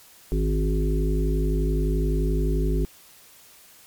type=harmonic tone with a mistuned harmonic; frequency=51.6 Hz; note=G#1; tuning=10 cents flat; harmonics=1 / 3 / 5 / 7 / 8; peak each=-21 / -28 / -31 / -30 / -33 dBFS; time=0.32-2.85 s; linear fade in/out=0 ms; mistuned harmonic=5; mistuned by=+17 cents; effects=white hiss -51 dBFS RMS until 3.86 s + MP3 96 kbps